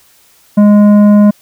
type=tone with tanh clipping; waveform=triangle; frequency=207 Hz; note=G#3; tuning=5 cents flat; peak=-4 dBFS; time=0.57-1.31 s; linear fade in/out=10 ms; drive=14 dB; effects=white hiss -47 dBFS RMS until 1.41 s